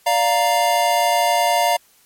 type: chord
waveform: square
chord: Bb major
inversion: first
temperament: equal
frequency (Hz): 587.3 / 698.5 / 932.3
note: D5 / F5 / Bb5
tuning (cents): 0 / 0 / 0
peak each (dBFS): -23 / -18 / -20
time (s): 0.06-1.77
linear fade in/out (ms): 10
effects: white hiss -55 dBFS RMS until 2.05 s + MP3 64 kbps